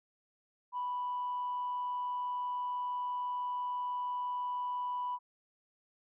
sine tone with amplitude modulation, 987.8 Hz, B5, in tune, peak -31 dBFS, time 0.72-5.19 s, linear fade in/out 50 ms, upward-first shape sine, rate 146 Hz, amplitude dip 25%, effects tanh soft clip ceiling -29 dBFS

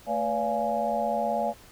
sine tone cluster, 222.9 / 498.2 / 577 / 693 / 835 Hz, A3 / B4 / D5 / F5 / G#5, +23 / +15 / -31 / -14 / +9 cents, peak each -34 / -35 / -29 / -29 / -30 dBFS, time 0.06-1.54 s, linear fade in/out 50 ms, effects pink hiss -52 dBFS RMS until 1.71 s

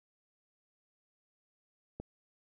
click, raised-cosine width 2 ms, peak -27 dBFS, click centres 2 s, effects none

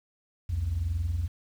sine tone pair together, 64.78 / 86 Hz, C2 / F2, -17 / -26 cents, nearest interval perfect fourth, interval 491 cents, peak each -31 / -26 dBFS, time 0.49-1.28 s, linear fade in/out 10 ms, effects tanh soft clip ceiling -22 dBFS + 9-bit

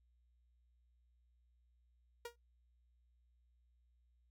sawtooth tone with exponential decay, 473.1 Hz, A#4, 26 cents sharp, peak -37 dBFS, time 2.25-2.36 s, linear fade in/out 5 ms, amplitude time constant 23 ms, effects noise-tail reverb RT60 0.2 s tail -26 dB re dry + added 60 Hz sine -70 dBFS peak until 4.3 s

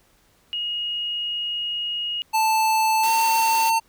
sine tone, 2875 Hz, F7, 50 cents sharp, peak -24 dBFS, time 0.53-2.22 s, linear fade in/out 0 ms
square tone with pitch glide, 880 to 901.6 Hz, A5 to A5, 0 to +42 cents, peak -18 dBFS, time 2.33-3.8 s, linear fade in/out 20 ms, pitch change +42 cents, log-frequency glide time 3.03-3.08 s
white high-pass noise, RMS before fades -31 dBFS, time 3.03-3.7 s, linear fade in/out 5 ms, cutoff 250 Hz, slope 48 dB/octave
effects pink hiss -60 dBFS RMS until 3.88 s

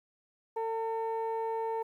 sine tone pair together, 450 / 900 Hz, A4 / A5, +39 / +39 cents, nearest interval octave, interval 1200 cents, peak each -31 / -32 dBFS, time 0.56-1.83 s, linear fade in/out 10 ms, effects tanh soft clip ceiling -27 dBFS + 11-bit

